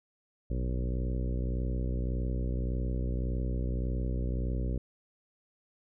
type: harmonic tone with a mistuned harmonic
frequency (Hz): 61.74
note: B1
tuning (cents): 0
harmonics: 1 / 2 / 3 / 4 / 5 / 6 / 7 / 8 / 9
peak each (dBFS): -30 / -36 / -40 / -42 / -44 / -46 / -47 / -48 / -49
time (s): 0.5-4.78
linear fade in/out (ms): 5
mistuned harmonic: 1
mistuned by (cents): -130
effects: none